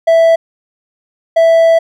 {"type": "tone pair in turn", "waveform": "triangle", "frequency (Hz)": [659.3, 659.3], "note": ["E5", "E5"], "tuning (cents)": [0, 0], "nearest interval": "unison", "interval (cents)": 0, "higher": "neither", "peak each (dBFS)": -3, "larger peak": "neither", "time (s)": [[0.07, 0.36], [1.36, 1.79]], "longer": "second", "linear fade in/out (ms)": 10, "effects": []}